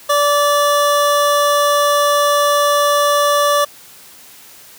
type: tone pair together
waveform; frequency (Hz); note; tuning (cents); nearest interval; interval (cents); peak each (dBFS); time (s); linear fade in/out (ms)
square; 580 / 1160; D5 / D6; -22 / -22; octave; 1200; -15; 0.09-3.65; 10
effects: white hiss -41 dBFS RMS until 4.78 s + high-pass 60 Hz 12 dB/octave